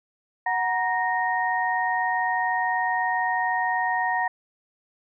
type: tone cluster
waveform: sine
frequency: 740 / 944 / 1857 Hz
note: F#5 / A#5 / A#6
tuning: 0 / +22 / -7 cents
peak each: -26 dBFS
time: 0.46-4.28 s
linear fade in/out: 5 ms
effects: none